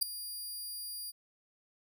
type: tone with ADSR envelope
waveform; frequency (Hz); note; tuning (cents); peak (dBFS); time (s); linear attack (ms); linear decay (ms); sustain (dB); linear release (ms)
15% pulse; 4800; D8; +37; -16; 0.01-1.12; 16; 3; -17; 27
effects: none